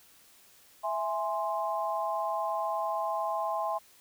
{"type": "chord", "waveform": "sine", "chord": "E augmented", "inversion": "none", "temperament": "equal", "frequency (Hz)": [659.3, 830.6, 1046.5], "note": ["E5", "G#5", "B#5"], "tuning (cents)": [0, 0, 0], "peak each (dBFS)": -33, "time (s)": [0.83, 3.79], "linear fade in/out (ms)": 20, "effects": ["white hiss -59 dBFS RMS until 4 s"]}